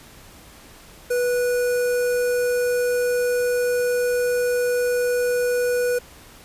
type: tone with notch filter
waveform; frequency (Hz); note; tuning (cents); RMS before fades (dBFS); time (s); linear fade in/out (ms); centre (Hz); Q
square; 490; B4; -14; -21; 1.1-5.99; 10; 3400; 0.82
effects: pink hiss -46 dBFS RMS until 6.44 s + resampled to 32000 Hz